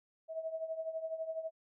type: tone with tremolo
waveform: sine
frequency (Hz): 645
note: E5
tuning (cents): -38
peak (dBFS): -33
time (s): 0.28-1.51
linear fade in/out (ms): 50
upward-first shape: triangle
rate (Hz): 12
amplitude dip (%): 80
effects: none